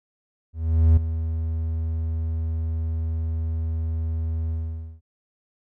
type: tone with ADSR envelope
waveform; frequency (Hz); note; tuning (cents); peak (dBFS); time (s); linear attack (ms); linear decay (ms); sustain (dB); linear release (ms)
triangle; 80.8; E2; -34; -9; 0.53-5.01; 440; 6; -12; 500
effects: none

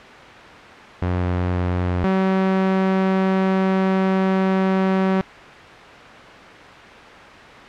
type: tone pair in turn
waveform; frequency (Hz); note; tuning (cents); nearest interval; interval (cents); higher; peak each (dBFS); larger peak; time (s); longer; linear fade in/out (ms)
sawtooth; 89.7 / 190.07; F2 / F#3; +47 / +47; octave + minor second; 1300; second; -15 / -12; second; 1.02-2.04 / 2.04-5.21; second; 0
effects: white hiss -38 dBFS RMS until 7.68 s + low-pass 2000 Hz 12 dB/octave

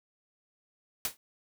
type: noise with exponential decay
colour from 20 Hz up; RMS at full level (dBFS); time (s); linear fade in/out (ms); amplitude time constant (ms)
white; -27; 1.05-1.17; 1; 24
effects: none

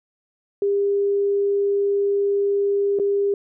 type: tone with dropouts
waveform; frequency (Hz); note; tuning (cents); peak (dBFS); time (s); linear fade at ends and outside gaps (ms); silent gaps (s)
sine; 401.5; G4; +41; -17; 0.62-3.34; 2; 2.989-2.997
effects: none

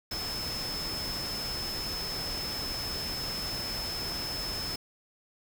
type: tone in noise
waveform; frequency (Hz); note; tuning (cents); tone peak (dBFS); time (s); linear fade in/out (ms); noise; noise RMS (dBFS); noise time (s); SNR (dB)
sine; 5230; E8; -15; -34; 0.11-4.76; 5; pink; -38; 0.11-4.76; +1
effects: none

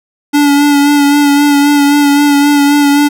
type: tone with vibrato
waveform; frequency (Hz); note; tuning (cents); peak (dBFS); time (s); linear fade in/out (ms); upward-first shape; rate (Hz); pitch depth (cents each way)
square; 287.5; D4; -37; -6; 0.33-3.09; 20; sine; 3.8; 25
effects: none

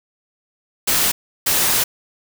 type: noise bursts at uneven times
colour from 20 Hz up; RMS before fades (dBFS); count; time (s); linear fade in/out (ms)
white; -17; 2; 0.87-1.12 / 1.46-1.84; 10
effects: none

